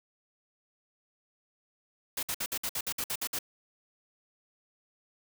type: noise bursts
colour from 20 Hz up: white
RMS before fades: -33 dBFS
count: 11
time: 2.17-3.389 s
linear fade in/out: 5 ms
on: 59 ms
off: 57 ms
effects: none